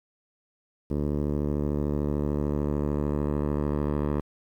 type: tone with low-pass filter sweep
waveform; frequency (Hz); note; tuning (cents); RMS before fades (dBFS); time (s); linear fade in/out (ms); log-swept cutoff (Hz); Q
10% pulse; 73.42; D2; 0; -27; 0.9-4.21; 10; 470 to 1000; 0.82
effects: 9-bit